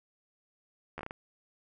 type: slowing click train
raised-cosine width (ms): 0.5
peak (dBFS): -24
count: 6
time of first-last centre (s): 0.98-1.109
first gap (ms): 12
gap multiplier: 1.39
effects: none